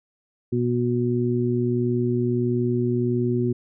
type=harmonic tone; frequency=121.5 Hz; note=B2; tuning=28 cents flat; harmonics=1 / 2 / 3; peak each=-24 / -24 / -24 dBFS; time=0.52-3.53 s; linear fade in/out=10 ms; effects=none